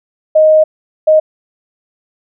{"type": "tone bursts at uneven times", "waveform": "sine", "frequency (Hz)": 623, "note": "D#5", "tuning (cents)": 2, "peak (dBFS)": -4, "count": 2, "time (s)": [[0.35, 0.64], [1.07, 1.2]], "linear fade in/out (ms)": 10, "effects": []}